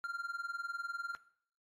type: tone with tremolo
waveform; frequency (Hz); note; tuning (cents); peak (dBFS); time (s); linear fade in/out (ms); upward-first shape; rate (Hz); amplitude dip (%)
triangle; 1390; F6; -9; -32; 0.04-1.15; 0; triangle; 20; 90
effects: noise-tail reverb RT60 0.6 s tail -18 dB re dry + AAC 48 kbps